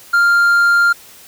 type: tone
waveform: triangle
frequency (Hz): 1396.9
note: F6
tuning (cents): 0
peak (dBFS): -7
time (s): 0.13-0.93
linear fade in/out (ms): 10
effects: white hiss -41 dBFS RMS until 1.27 s